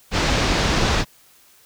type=low-pass noise; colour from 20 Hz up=pink; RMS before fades=-19 dBFS; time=0.11-1.05 s; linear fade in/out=50 ms; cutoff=6000 Hz; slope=24 dB/octave; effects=white hiss -53 dBFS RMS until 1.65 s